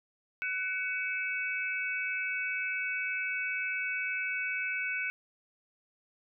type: tone cluster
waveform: sine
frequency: 1498 / 2251 / 2600 Hz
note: F#6 / C#7 / E7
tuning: +21 / +26 / -24 cents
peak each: -35 / -34 / -37 dBFS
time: 0.42-5.1 s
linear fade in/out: 0 ms
effects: none